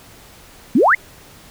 sine exponential sweep, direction up, 205.8 to 2217 Hz, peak -9 dBFS, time 0.75-0.95 s, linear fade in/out 5 ms, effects pink hiss -44 dBFS RMS until 1.5 s

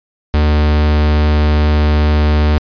45% pulse tone, 75.2 Hz, D2, 42 cents sharp, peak -9 dBFS, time 0.34-2.58 s, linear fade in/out 0 ms, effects resampled to 11025 Hz

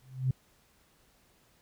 sine tone with exponential growth, 130 Hz, C3, 11 cents flat, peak -21 dBFS, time 0.02-0.31 s, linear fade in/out 5 ms, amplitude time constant 63 ms, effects tanh soft clip ceiling -17 dBFS + pink hiss -66 dBFS RMS until 1.61 s

